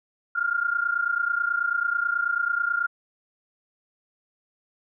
sine tone pair together, 1389.8 / 1419 Hz, F6 / F6, -9 / +27 cents, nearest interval unison, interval 36 cents, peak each -25 dBFS, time 0.35-2.87 s, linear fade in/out 10 ms, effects none

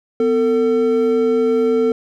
triangle tone pair together, 250.7 / 449.1 Hz, B3 / A4, +26 / +35 cents, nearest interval minor seventh, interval 1009 cents, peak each -17 / -12 dBFS, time 0.2-1.92 s, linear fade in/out 2 ms, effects none

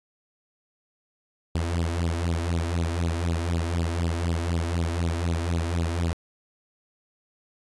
sawtooth tone with flanger, 84.4 Hz, E2, 41 cents sharp, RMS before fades -26 dBFS, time 1.55-6.13 s, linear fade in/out 0 ms, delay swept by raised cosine 0.24 to 3.24 ms, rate 4 Hz, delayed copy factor +1, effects resampled to 24000 Hz

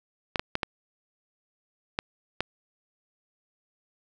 clicks, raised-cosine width 0.3 ms, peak -10 dBFS, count 6, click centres 0.358 / 0.395 / 0.554 / 0.632 / 1.989 / 2.406 s, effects none

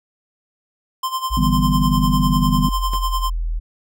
square tone with tremolo, 1043 Hz, C6, 6 cents flat, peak -19 dBFS, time 1.03-3.3 s, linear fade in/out 5 ms, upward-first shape sine, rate 10 Hz, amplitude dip 75%
sine exponential sweep, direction down, 55 to 39.93 Hz, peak -19 dBFS, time 1.3-3.6 s, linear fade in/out 20 ms
sine chord, E minor seventh, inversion third, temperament equal, 146.83 / 164.81 / 196 / 246.9 Hz, D3 / E3 / G3 / B3, 0 / 0 / 0 / 0 cents, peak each -21 / -21 / -21 / -20 dBFS, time 1.37-2.69 s, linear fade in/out 5 ms
sawtooth tone with exponential decay, 98 Hz, G2, in tune, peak -23 dBFS, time 2.93-3 s, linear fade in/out 5 ms, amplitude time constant 15 ms
effects none

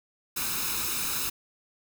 white noise with comb filter, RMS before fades -30 dBFS, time 0.36-1.3 s, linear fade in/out 10 ms, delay 0.77 ms, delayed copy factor +0.65, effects none

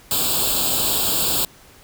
white noise with comb filter, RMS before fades -20 dBFS, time 0.11-1.45 s, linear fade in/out 2 ms, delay 0.25 ms, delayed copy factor +1, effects pink hiss -48 dBFS RMS until 1.83 s

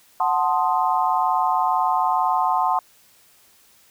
sine chord, F# diminished seventh, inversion none, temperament equal with one note detuned, 737.9 / 880 / 1046.5 / 1244.5 Hz, F#5 / A5 / C6 / Eb6, -5 / 0 / 0 / 0 cents, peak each -22 / -22 / -22 / -28 dBFS, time 0.2-2.79 s, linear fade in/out 2 ms, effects white hiss -55 dBFS RMS until 3.9 s

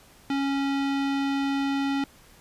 square tone with low-pass filter, 276.4 Hz, C#4, 5 cents flat, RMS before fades -26 dBFS, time 0.3-2.04 s, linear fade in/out 2 ms, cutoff 3700 Hz, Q 1.1, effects pink hiss -54 dBFS RMS until 2.4 s + resampled to 32000 Hz

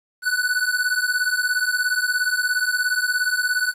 square beating tone pair, 1480 / 1497 Hz, F#6 / F#6, 0 / +20 cents, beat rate 17 Hz, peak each -23 dBFS, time 0.22-3.74 s, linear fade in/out 50 ms, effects resampled to 32000 Hz + 9-bit

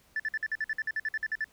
sine tone bursts, 1756 Hz, A6, 4 cents flat, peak -26 dBFS, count 15, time 0.16-1.443 s, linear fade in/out 2 ms, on 37 ms, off 52 ms, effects tanh soft clip ceiling -25 dBFS + pink hiss -63 dBFS RMS until 1.52 s

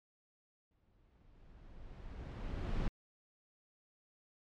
brown noise with exponential growth, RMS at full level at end -33 dBFS, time 0.71-2.88 s, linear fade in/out 2 ms, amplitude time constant 470 ms, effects low-pass 4000 Hz 12 dB/octave + MP3 96 kbps

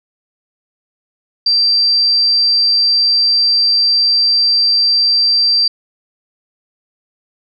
sine tone, 4699 Hz, D8, in tune, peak -9 dBFS, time 1.46-5.68 s, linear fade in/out 5 ms, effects none

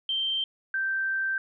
sine tone pair in turn, 3136 / 1563 Hz, G7 / G6, 0 / -6 cents, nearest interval octave, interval 1206 cents, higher first, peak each -25 dBFS, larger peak neither, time 0.09-0.44 / 0.74-1.38 s, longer second, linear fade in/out 2 ms, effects none

